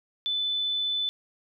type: tone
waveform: sine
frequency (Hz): 3505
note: A7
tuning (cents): -7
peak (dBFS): -25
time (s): 0.26-1.09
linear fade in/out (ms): 0
effects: none